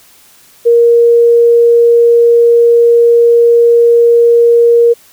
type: tone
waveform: sine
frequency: 470 Hz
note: A#4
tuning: 14 cents sharp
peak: -3 dBFS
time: 0.65-4.94 s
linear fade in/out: 20 ms
effects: white hiss -43 dBFS RMS until 5.12 s